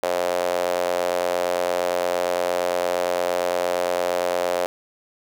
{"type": "tone with high-pass filter", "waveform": "sawtooth", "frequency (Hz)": 88.7, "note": "F2", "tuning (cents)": 27, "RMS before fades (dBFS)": -23, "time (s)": [0.03, 4.66], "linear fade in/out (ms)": 0, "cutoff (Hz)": 560, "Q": 4.4, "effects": []}